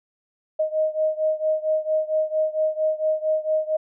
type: beating tone pair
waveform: sine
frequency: 622.3 / 626.7 Hz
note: D#5 / D#5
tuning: 0 / +12 cents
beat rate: 4.4 Hz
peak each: -22 / -24 dBFS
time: 0.59-3.77 s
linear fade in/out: 10 ms
effects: none

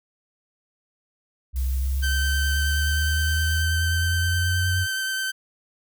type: linear sweep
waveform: sine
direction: up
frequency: 63.3 to 92.5 Hz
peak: -21 dBFS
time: 1.53-4.87 s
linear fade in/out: 50 ms
type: noise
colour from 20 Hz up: blue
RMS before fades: -41 dBFS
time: 1.56-3.62 s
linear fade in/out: 0 ms
type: tone with vibrato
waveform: sawtooth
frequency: 1546 Hz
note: G6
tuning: 24 cents flat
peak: -21 dBFS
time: 2.02-5.32 s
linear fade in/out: 20 ms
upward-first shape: sine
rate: 9.5 Hz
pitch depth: 11 cents each way
effects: none

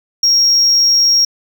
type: tone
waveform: triangle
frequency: 5588 Hz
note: F8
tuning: in tune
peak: -6 dBFS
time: 0.23-1.25 s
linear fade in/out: 5 ms
effects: tanh soft clip ceiling -3 dBFS

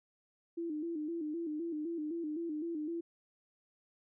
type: tone with vibrato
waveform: sine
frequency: 319.7 Hz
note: D#4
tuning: 47 cents sharp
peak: -35 dBFS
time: 0.57-3.01 s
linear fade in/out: 10 ms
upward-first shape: square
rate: 3.9 Hz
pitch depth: 92 cents each way
effects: none

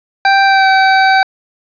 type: tone with pitch glide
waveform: 25% pulse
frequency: 784 to 768.3 Hz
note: G5 to G5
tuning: 0 to -35 cents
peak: -3 dBFS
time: 0.25-1.23 s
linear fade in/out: 2 ms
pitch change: -35 cents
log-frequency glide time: 0.45-0.68 s
effects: resampled to 11025 Hz + 7-bit

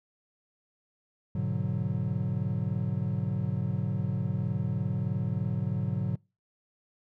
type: chord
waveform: triangle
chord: G# half-diminished seventh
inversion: none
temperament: equal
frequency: 103.83 / 123.47 / 146.83 / 185 Hz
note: G#2 / B2 / D3 / F#3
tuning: 0 / 0 / 0 / 0 cents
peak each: -31 dBFS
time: 1.35-6.16 s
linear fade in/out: 5 ms
effects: noise-tail reverb RT60 0.3 s tail -26 dB re dry

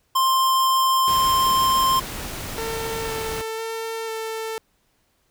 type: tone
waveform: square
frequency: 1051 Hz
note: C6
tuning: 7 cents sharp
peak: -17 dBFS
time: 0.15-2 s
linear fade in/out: 10 ms
type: noise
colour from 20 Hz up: pink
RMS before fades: -32 dBFS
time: 1.07-3.42 s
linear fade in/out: 10 ms
type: tone with vibrato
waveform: sawtooth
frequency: 448 Hz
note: A4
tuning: 31 cents sharp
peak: -23 dBFS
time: 2.58-4.58 s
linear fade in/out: 0 ms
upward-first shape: square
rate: 1 Hz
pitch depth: 11 cents each way
effects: pink hiss -66 dBFS RMS until 5.3 s

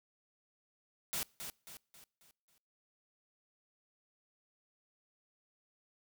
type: noise with echo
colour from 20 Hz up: white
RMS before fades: -37 dBFS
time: 1.13-1.23 s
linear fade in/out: 0 ms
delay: 270 ms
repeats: 5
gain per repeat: -7 dB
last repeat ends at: 2.58 s
effects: noise-tail reverb RT60 0.6 s tail -26 dB re dry

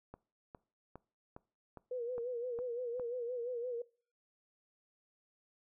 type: click train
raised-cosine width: 1 ms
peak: -34 dBFS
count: 8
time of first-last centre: 0.14-2.997 s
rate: 2.45 Hz
type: tone with vibrato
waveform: sine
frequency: 485.3 Hz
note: B4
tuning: 30 cents flat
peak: -36 dBFS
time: 1.91-3.82 s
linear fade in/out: 5 ms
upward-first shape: sine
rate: 5.8 Hz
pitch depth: 77 cents each way
effects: noise-tail reverb RT60 0.4 s tail -22 dB re dry

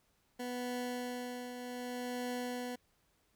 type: tone with tremolo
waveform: 20% pulse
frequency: 246.9 Hz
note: B3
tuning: in tune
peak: -31 dBFS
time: 0.39-2.76 s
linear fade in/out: 10 ms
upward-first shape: triangle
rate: 0.65 Hz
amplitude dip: 55%
effects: pink hiss -74 dBFS RMS until 3.35 s

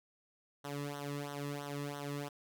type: tone with flanger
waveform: sawtooth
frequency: 143.5 Hz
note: D3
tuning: 40 cents flat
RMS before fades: -41 dBFS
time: 0.64-2.29 s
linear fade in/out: 10 ms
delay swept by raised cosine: 0.41 to 1.35 ms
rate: 3 Hz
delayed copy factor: -0.85
effects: none

